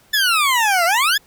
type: exponential two-way sweep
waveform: 20% pulse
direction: down then up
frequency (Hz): 1768 to 659.3 to 1768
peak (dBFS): -9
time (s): 0.13-1.18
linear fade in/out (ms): 10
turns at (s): 0.85
effects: pink hiss -53 dBFS RMS until 1.26 s